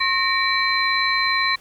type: tone cluster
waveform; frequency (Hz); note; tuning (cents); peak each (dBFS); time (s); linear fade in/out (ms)
sine; 1078 / 1850 / 2308 / 4051; C#6 / A#6 / D7 / B7; -49 / -14 / -31 / +43; -23; 0-1.56; 10
effects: pink hiss -50 dBFS RMS until 1.6 s